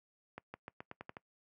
accelerating click train, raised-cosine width 0.5 ms, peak -29 dBFS, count 8, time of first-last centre 0.38-1.168 s, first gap 160 ms, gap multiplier 0.88, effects noise-tail reverb RT60 0.1 s tail -23 dB re dry + high-pass 100 Hz 12 dB/octave

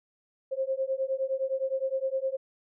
sine beating tone pair, 527 / 536.7 Hz, C5 / C5, +12 / +44 cents, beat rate 9.7 Hz, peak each -30 dBFS, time 0.51-2.37 s, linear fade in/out 20 ms, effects none

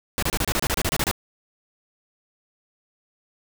pink noise bursts, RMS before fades -23 dBFS, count 13, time 0.18-1.113 s, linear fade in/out 0 ms, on 45 ms, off 29 ms, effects none

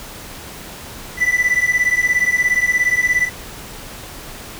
triangle beating tone pair, 1975.5 / 1992.5 Hz, B6 / B6, 0 / +15 cents, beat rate 17 Hz, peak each -15 dBFS, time 1.17-3.3 s, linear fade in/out 50 ms, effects pink hiss -34 dBFS RMS until 4.59 s

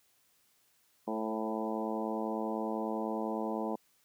harmonic tone with a mistuned harmonic, 110 Hz, A2, in tune, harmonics 2 / 3 / 4 / 5 / 6 / 7 / 8 / 9, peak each -37 / -39 / -40 / -41 / -42 / -42 / -43 / -44 dBFS, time 1.07-3.76 s, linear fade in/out 10 ms, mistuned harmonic 5, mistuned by -19 cents, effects white hiss -70 dBFS RMS until 4.04 s + high-pass 60 Hz 12 dB/octave

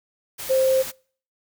sine tone in noise, 526 Hz, C5, 9 cents sharp, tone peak -16 dBFS, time 0.49-0.83 s, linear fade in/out 20 ms, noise white, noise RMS -33 dBFS, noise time 0.38-0.92 s, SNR +14 dB, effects noise-tail reverb RT60 0.5 s tail -26 dB re dry

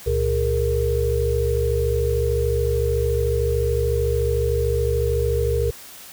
sine tone cluster, 69.9 / 118.1 / 413.5 / 467.1 Hz, C#2 / A#2 / G#4 / A#4, +15 / +23 / -8 / +3 cents, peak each -22 / -26 / -25 / -22 dBFS, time 0.06-5.71 s, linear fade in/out 10 ms, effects white hiss -41 dBFS RMS until 6.12 s

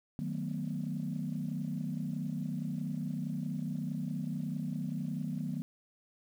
sine chord, B dominant seventh, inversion first, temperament just, 154.34 / 185.21 / 222.2 / 246.9 Hz, D#3 / F#3 / A3 / B3, -14 / +2 / +17 / 0 cents, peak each -37 / -38 / -40 / -39 dBFS, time 0.19-5.62 s, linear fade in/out 0 ms, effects tanh soft clip ceiling -25 dBFS + 10-bit

